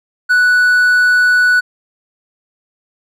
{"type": "tone", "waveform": "triangle", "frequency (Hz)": 1480, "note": "F#6", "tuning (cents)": 0, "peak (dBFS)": -6, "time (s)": [0.29, 1.61], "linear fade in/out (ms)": 20, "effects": []}